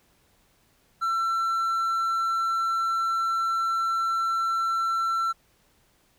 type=tone; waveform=triangle; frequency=1345 Hz; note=E6; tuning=34 cents sharp; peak=-21 dBFS; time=1.01-5.33 s; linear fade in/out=20 ms; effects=pink hiss -64 dBFS RMS until 6.18 s